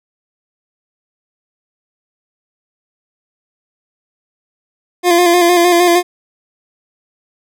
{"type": "tone with vibrato", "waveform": "25% pulse", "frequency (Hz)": 349.2, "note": "F4", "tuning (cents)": 0, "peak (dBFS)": -4, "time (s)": [5.03, 6.03], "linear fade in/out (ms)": 50, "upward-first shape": "square", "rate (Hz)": 6.5, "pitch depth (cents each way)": 31, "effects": []}